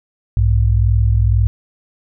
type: tone pair together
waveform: sine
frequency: 61.74 / 103.83 Hz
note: B1 / G#2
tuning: 0 / 0 cents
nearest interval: major sixth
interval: 900 cents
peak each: -13 dBFS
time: 0.37-1.47 s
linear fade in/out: 0 ms
effects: none